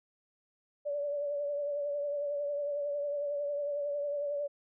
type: tone with vibrato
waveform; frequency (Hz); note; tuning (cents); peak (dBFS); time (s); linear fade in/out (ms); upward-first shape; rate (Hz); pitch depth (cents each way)
sine; 577; D5; -31; -31; 0.85-4.48; 20; triangle; 11; 41
effects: none